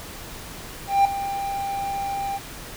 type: tone with ADSR envelope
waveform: triangle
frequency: 793 Hz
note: G5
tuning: 20 cents sharp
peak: -10 dBFS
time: 0.87-2.39 s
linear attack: 180 ms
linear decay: 4 ms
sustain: -13 dB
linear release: 29 ms
effects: pink hiss -38 dBFS RMS until 2.76 s